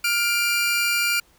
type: tone pair together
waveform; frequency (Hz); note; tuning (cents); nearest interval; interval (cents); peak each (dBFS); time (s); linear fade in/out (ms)
sawtooth; 1407 / 2366; F6 / D7; +12 / +12; major sixth; 900; -20 / -18; 0.04-1.2; 5
effects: pink hiss -58 dBFS RMS until 1.38 s